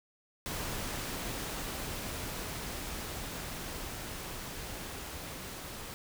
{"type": "noise with level ramp", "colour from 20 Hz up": "pink", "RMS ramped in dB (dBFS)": [-37, -43], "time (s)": [0.46, 5.94], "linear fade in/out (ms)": 0, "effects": []}